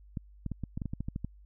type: clicks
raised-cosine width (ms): 5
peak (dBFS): -22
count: 12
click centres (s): 0.172 / 0.463 / 0.517 / 0.637 / 0.775 / 0.818 / 0.857 / 0.935 / 1.006 / 1.085 / 1.161 / 1.246
effects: added 50 Hz sine -52 dBFS peak until 1.45 s